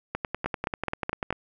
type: two click trains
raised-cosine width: 0.5 ms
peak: -13 / -12 dBFS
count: 13 / 5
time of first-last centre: 0.15-1.326 / 0.46-1.306 s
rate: 10.2 / 4.73 Hz
effects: none